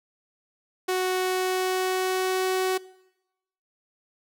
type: tone with pitch glide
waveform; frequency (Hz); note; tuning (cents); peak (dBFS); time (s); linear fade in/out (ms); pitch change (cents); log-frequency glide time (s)
sawtooth; 370 to 374.1; F#4 to F#4; 0 to +19; -19; 0.88-2.78; 10; +19; 1.12-2.47
effects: noise-tail reverb RT60 0.9 s tail -21 dB re dry